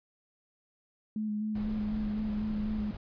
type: tone with vibrato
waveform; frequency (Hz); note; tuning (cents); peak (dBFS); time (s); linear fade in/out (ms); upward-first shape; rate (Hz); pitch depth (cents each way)
sine; 212.7; G#3; +42; -30; 1.16-2.91; 2; square; 4; 19
type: noise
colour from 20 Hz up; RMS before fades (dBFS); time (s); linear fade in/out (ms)
brown; -40; 1.55-2.97; 5
effects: resampled to 11025 Hz